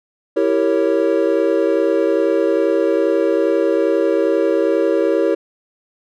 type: chord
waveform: triangle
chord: E diminished seventh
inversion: none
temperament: equal with one note detuned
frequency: 329.6 / 392 / 462.1 / 554.4 Hz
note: E4 / G4 / Bb4 / Db5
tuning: 0 / 0 / -15 / 0 cents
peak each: -17 dBFS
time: 0.36-5.35 s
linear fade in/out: 10 ms
effects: none